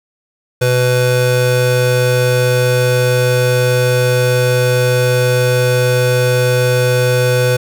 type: tone pair together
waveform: square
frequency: 124.78 / 499.1 Hz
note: B2 / B4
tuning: +18 / +18 cents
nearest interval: 2 octaves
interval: 2400 cents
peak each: -14 dBFS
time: 0.61-7.57 s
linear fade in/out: 10 ms
effects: none